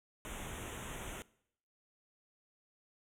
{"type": "band-stop noise", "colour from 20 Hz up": "pink", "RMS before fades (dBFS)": -44, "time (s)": [0.25, 1.22], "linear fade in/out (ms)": 0, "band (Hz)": [3600, 6100], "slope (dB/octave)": 96, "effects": ["noise-tail reverb RT60 0.7 s tail -21 dB re dry", "low-pass 11000 Hz 12 dB/octave"]}